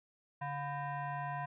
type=tone with frequency modulation; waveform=sine; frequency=143.9 Hz; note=D3; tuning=35 cents flat; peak=-36 dBFS; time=0.41-1.46 s; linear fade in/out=10 ms; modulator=855 Hz; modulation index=1.5; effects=none